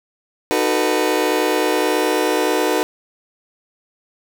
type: chord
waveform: 30% pulse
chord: B dominant seventh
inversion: first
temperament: just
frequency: 308.7 / 370.4 / 444.5 / 493.9 Hz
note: D#4 / F#4 / A4 / B4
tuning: -14 / +2 / +18 / 0 cents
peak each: -19 dBFS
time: 0.51-2.83 s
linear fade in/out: 0 ms
effects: none